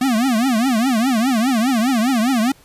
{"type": "tone with vibrato", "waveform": "square", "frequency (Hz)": 242.1, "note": "B3", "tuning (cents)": -34, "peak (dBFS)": -15, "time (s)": [0.01, 2.52], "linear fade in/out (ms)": 5, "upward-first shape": "triangle", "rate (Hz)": 4.9, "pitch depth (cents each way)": 250, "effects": ["pink hiss -50 dBFS RMS until 2.64 s", "resampled to 32000 Hz"]}